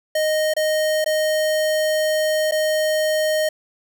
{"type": "tone with dropouts", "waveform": "square", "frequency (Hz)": 620, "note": "D#5", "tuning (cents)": -6, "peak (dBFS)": -18, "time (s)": [0.15, 3.49], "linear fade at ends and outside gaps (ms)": 5, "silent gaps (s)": [[0.538, 0.565], [1.044, 1.06], [2.512, 2.52]], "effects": []}